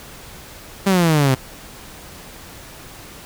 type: exponential sweep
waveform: sawtooth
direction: down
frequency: 200 to 127.5 Hz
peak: -9 dBFS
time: 0.86-1.35 s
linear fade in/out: 10 ms
effects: pink hiss -39 dBFS RMS until 3.25 s